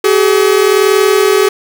45% pulse tone pair together, 382.3 / 423.4 Hz, G4 / G#4, -43 / +33 cents, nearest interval major second, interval 176 cents, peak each -10 / -10 dBFS, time 0.04-1.49 s, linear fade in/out 5 ms, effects none

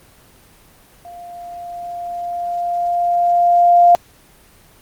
sine tone with level ramp, 698.5 Hz, F5, in tune, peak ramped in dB -33 to -5 dBFS, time 1.05-3.95 s, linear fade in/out 0 ms, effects pink hiss -48 dBFS RMS until 4.81 s + Opus 24 kbps

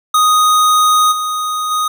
square tone with level steps, 1244.5 Hz, D#6, in tune, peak -9 / -17 / -14 dBFS, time 0.14-1.88 s, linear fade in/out 5 ms, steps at 1.11 / 1.7 s, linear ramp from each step 20 ms, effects none

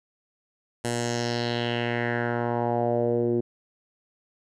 10% pulse tone with low-pass filter sweep, 119.1 Hz, A#2, 38 cents sharp, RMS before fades -26 dBFS, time 0.84-3.41 s, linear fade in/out 10 ms, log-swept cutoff 9300 to 340 Hz, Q 3, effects none

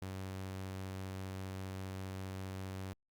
sawtooth tone, 95 Hz, F#2, 46 cents sharp, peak -37 dBFS, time 0.02-2.93 s, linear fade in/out 0 ms, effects Opus 48 kbps

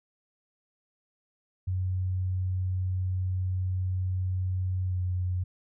sine tone with pitch glide, 92.5 to 90.91 Hz, F#2 to F#2, 0 to -30 cents, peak -26 dBFS, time 1.67-5.44 s, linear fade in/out 10 ms, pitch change -30 cents, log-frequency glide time 4.86-4.97 s, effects none

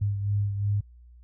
sine beating tone pair, 101.4 / 104.2 Hz, G#2 / G#2, -41 / +6 cents, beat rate 2.8 Hz, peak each -24 / -33 dBFS, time 0.01-0.81 s, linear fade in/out 10 ms, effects added 60 Hz sine -48 dBFS peak until 1.23 s

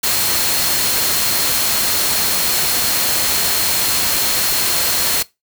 sine tone in noise, 4247 Hz, C8, 25 cents sharp, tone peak -25 dBFS, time 0.03-5.23 s, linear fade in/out 10 ms, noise white, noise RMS -17 dBFS, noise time 0.03-5.23 s, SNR -11 dB, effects noise-tail reverb RT60 0.2 s tail -20 dB re dry

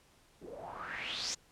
white noise with low-pass filter sweep, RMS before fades -41 dBFS, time 0.41-1.35 s, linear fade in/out 10 ms, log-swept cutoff 350 to 6600 Hz, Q 5.2, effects pink hiss -65 dBFS RMS until 1.51 s + low-pass 11000 Hz 12 dB/octave

